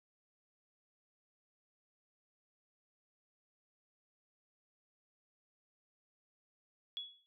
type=tone with exponential decay; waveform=sine; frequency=3373 Hz; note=G#7; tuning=26 cents sharp; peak=-36 dBFS; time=6.97-7.26 s; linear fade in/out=0 ms; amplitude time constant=61 ms; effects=none